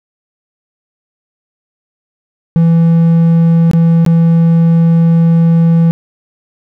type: tone with dropouts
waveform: triangle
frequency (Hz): 166.2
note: E3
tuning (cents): +15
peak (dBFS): -3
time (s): 2.56-5.91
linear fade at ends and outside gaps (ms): 0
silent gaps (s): 3.713-3.734 / 4.05-4.063
effects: none